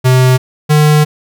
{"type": "tone pair in turn", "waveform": "square", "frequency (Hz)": [128.3, 150.95], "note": ["C3", "D3"], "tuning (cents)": [-34, 48], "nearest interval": "minor third", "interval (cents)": 282, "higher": "second", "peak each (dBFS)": -6, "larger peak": "neither", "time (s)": [[0.04, 0.38], [0.69, 1.05]], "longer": "second", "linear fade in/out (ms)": 20, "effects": []}